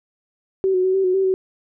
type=tone with pitch steps; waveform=sine; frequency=382.5 / 367.9 / 375.3 / 385 / 367.6 / 384.8 / 377 Hz; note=G4 / F#4 / F#4 / G4 / F#4 / G4 / F#4; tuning=-42 / -10 / +25 / -31 / -11 / -32 / +32 cents; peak=-15 dBFS; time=0.64-1.34 s; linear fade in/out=0 ms; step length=100 ms; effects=none